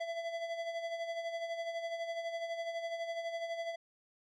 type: tone with tremolo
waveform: square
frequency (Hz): 670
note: E5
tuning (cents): +28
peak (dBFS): -35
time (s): 0-3.76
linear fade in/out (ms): 10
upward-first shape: sine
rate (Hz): 12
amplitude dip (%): 55
effects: low-pass 4000 Hz 12 dB/octave